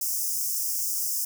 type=high-pass noise; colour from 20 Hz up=white; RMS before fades=-28 dBFS; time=0.01-1.25 s; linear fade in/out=5 ms; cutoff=5100 Hz; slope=96 dB/octave; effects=none